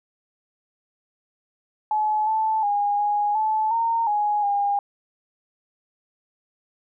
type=tone with pitch steps; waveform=sine; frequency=855 / 876 / 818 / 827 / 868 / 918 / 833 / 809 Hz; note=A5 / A5 / G#5 / G#5 / A5 / A#5 / G#5 / G#5; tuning=-50 / -8 / -26 / -8 / -24 / -27 / +5 / -46 cents; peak=-19 dBFS; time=1.91-4.79 s; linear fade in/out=2 ms; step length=360 ms; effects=none